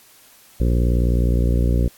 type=harmonic tone; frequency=59.5 Hz; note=A#1; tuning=36 cents sharp; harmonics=1 / 2 / 3 / 4 / 5 / 6 / 7 / 8 / 9; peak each=-16 / -22 / -26 / -28 / -30 / -32 / -33 / -34 / -35 dBFS; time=0.6-1.88 s; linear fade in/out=5 ms; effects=white hiss -50 dBFS RMS until 1.97 s + AAC 64 kbps